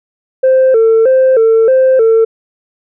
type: tone with vibrato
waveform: sine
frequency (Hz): 484.3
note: B4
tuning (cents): -34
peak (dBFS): -3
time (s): 0.43-2.25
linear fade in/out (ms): 10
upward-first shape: square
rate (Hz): 1.6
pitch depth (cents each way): 130
effects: tanh soft clip ceiling -3 dBFS